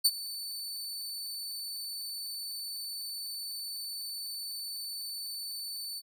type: tone with ADSR envelope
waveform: sawtooth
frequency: 4512 Hz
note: C#8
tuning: 30 cents sharp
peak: -16 dBFS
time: 0.04-6.02 s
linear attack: 17 ms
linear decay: 44 ms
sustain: -18 dB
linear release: 43 ms
effects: none